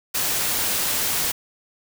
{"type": "noise", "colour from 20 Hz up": "white", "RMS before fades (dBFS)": -23, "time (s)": [0.14, 1.32], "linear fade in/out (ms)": 10, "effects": []}